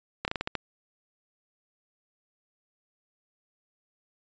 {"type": "slowing click train", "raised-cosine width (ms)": 0.3, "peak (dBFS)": -13, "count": 7, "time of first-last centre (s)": [0.25, 0.553], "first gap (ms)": 29, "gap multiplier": 1.22, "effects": ["resampled to 16000 Hz"]}